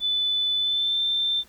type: tone with pitch glide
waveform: sine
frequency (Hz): 3496 to 3565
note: A7 to A7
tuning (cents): -12 to +22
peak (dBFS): -21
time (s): 0-1.44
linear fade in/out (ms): 50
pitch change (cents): +34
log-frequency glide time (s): 0.57-1.01
effects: pink hiss -55 dBFS RMS until 1.48 s